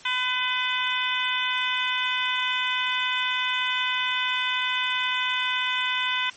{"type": "harmonic tone", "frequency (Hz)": 504, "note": "B4", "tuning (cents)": 35, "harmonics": [2, 3, 4, 5, 6, 7], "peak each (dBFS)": [-30, -30, -30, -30, -30, -30], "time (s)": [0.05, 6.3], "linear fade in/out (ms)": 5, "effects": ["white hiss -47 dBFS RMS until 6.36 s", "MP3 32 kbps"]}